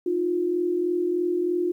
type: tone pair together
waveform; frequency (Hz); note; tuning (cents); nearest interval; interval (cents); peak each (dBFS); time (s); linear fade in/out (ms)
sine; 311.1 / 354.3; D#4 / F4; 0 / +25; major second; 225; -29 / -22; 0.06-1.72; 5
effects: 10-bit